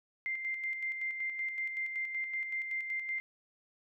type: tone with tremolo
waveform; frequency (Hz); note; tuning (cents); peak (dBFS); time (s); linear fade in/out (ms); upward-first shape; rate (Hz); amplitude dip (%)
sine; 2093; C7; 0; -32; 0.26-3.2; 0; square; 5.3; 45
effects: none